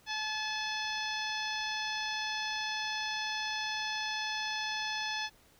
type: harmonic tone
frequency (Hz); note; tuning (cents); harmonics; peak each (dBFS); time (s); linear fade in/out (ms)
862; A5; -36; 1 / 2 / 3 / 4 / 5 / 6 / 7; -39 / -38 / -41 / -40 / -44 / -42 / -48; 0.06-5.3; 50
effects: pink hiss -63 dBFS RMS until 5.59 s